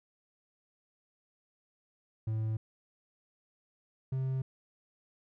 triangle tone pair in turn, 110 / 131.8 Hz, A2 / C3, 0 / +13 cents, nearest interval minor third, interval 313 cents, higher second, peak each -28 dBFS, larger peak neither, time 2.27-2.57 / 4.12-4.42 s, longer neither, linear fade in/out 5 ms, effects none

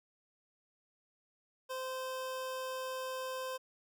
25% pulse tone, 518 Hz, C5, 17 cents flat, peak -34 dBFS, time 1.69-3.58 s, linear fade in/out 20 ms, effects none

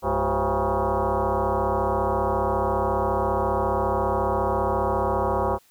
sine tone with frequency modulation, 207.7 Hz, G#3, in tune, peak -20 dBFS, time 0.02-5.59 s, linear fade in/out 50 ms, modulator 150 Hz, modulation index 6.2, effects white hiss -59 dBFS RMS until 5.7 s

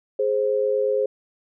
sine tone pair together, 417.8 / 526.4 Hz, G#4 / C5, +10 / +10 cents, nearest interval major third, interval 400 cents, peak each -22 / -21 dBFS, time 0.19-1.06 s, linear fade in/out 5 ms, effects none

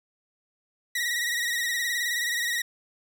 sawtooth tone with vibrato, 1910 Hz, A#6, 42 cents sharp, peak -22 dBFS, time 0.95-2.62 s, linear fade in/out 5 ms, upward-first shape sine, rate 19 Hz, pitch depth 57 cents each way, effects none

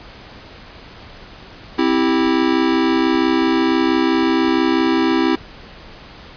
square chord, C major, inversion none, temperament equal with one note detuned, 261.6 / 327.5 / 392 Hz, C4 / E4 / G4, 0 / -11 / 0 cents, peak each -19 / -17 / -22 dBFS, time 1.78-5.36 s, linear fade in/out 10 ms, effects pink hiss -39 dBFS RMS until 6.36 s + resampled to 11025 Hz

